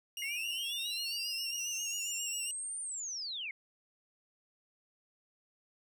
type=tone with vibrato; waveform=sawtooth; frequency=2800 Hz; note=F7; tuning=4 cents sharp; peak=-35 dBFS; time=0.17-2.51 s; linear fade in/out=2 ms; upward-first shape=sine; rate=7.4 Hz; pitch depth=50 cents each way
type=linear two-way sweep; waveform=sine; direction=up then down; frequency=2093 to 9050 to 2093 Hz; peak=-37 dBFS; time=0.22-3.51 s; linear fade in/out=2 ms; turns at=2.81 s
effects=none